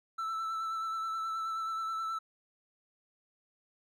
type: tone with vibrato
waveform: triangle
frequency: 1324 Hz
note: E6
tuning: 7 cents sharp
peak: -31 dBFS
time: 0.18-2.19 s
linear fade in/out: 10 ms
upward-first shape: sine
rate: 9.4 Hz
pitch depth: 20 cents each way
effects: none